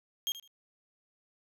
35% pulse tone with echo, 3228 Hz, G#7, 50 cents flat, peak -28 dBFS, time 0.27-0.32 s, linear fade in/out 0 ms, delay 78 ms, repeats 2, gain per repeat -14 dB, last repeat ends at 0.476 s, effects none

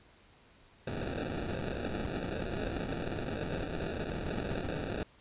blue noise with sample-and-hold, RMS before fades -36 dBFS, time 0.87-5.03 s, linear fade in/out 2 ms, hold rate 1050 Hz, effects pink hiss -61 dBFS RMS until 5.2 s + resampled to 8000 Hz

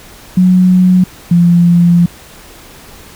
sine tone pair in turn, 183.1 / 172.82 Hz, F#3 / F3, -18 / -18 cents, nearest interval minor second, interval 100 cents, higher first, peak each -4 dBFS, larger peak neither, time 0.37-1.04 / 1.31-2.06 s, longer second, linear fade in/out 5 ms, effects pink hiss -36 dBFS RMS until 3.15 s

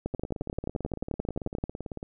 two click trains, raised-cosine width 2 ms, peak -22 / -16 dBFS, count 35 / 19, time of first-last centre 0.14-2.029 / 0.06-1.639 s, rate 18 / 11.4 Hz, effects none

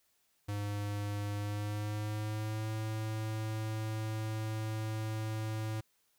square tone with pitch glide, 102.6 to 109.33 Hz, G#2 to A2, -21 to -11 cents, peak -35 dBFS, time 0.48-5.81 s, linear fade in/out 10 ms, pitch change +110 cents, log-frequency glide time 1.36-2.7 s, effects white hiss -74 dBFS RMS until 6.18 s

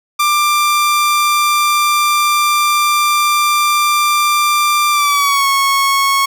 sawtooth tone with pitch glide, 1186 to 1100.2 Hz, D6 to C#6, +17 to -13 cents, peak -7 dBFS, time 0.19-6.26 s, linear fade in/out 10 ms, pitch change -130 cents, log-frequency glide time 4.91-5.47 s, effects none

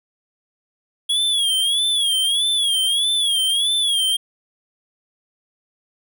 square tone with vibrato, 3322 Hz, G#7, in tune, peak -17 dBFS, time 1.09-4.17 s, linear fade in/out 10 ms, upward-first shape sine, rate 1.6 Hz, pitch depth 110 cents each way, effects none

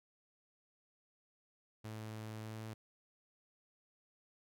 sawtooth tone with pitch glide, 109.2 to 110.41 Hz, A2 to A2, -13 to +6 cents, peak -40 dBFS, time 1.84-2.74 s, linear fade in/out 10 ms, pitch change +19 cents, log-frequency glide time 2.41-2.62 s, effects none

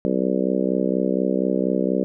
harmonic tone, 64.2 Hz, C2, 32 cents flat, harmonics 3 / 4 / 5 / 6 / 7 / 8 / 9, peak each -24 / -25 / -26 / -27 / -27 / -28 / -29 dBFS, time 0.05-2.04 s, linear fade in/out 0 ms, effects none

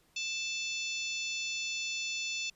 harmonic tone with a mistuned harmonic, 880 Hz, A5, in tune, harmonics 3 / 4 / 5 / 6 / 7 / 8, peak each -36 / -40 / -43 / -45 / -44 / -45 dBFS, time 0.16-2.5 s, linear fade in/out 5 ms, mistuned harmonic 7, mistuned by -45 cents, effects pink hiss -68 dBFS RMS until 2.55 s + resampled to 32000 Hz

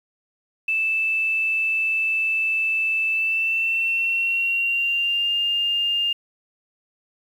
sine tone with pitch glide, 2637 to 2810 Hz, E7 to F7, 0 to +10 cents, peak -19 dBFS, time 0.68-6.13 s, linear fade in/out 5 ms, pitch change +110 cents, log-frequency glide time 3.11-5.32 s, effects 8-bit

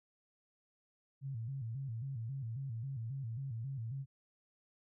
sine tone with vibrato, 124.4 Hz, B2, 13 cents sharp, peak -38 dBFS, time 1.21-4.06 s, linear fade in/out 50 ms, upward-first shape square, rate 3.7 Hz, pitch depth 160 cents each way, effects none

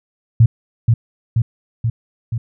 sine tone with echo, 114.6 Hz, A#2, 29 cents flat, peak -5 dBFS, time 0.4-0.46 s, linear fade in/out 5 ms, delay 480 ms, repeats 4, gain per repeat -3 dB, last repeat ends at 2.38 s, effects none

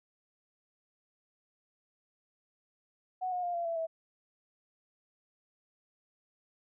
sine tone with pitch steps, 740 / 721.4 / 703.3 / 685.7 / 668.5 / 651.7 Hz, F#5 / F#5 / F5 / F5 / E5 / E5, 0 / -44 / +12 / -32 / +24 / -20 cents, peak -31 dBFS, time 3.21-3.87 s, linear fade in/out 20 ms, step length 110 ms, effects none

